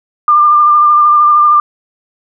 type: tone with vibrato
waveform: sine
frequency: 1195 Hz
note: D6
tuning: 30 cents sharp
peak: -4 dBFS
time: 0.28-1.6 s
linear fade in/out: 2 ms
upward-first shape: sine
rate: 13 Hz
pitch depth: 20 cents each way
effects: none